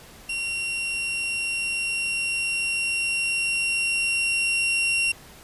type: tone with level ramp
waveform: 40% pulse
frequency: 2747 Hz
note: F7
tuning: 29 cents flat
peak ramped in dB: -25 to -19 dBFS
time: 0.29-5.12 s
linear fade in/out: 5 ms
effects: pink hiss -47 dBFS RMS until 5.43 s + resampled to 32000 Hz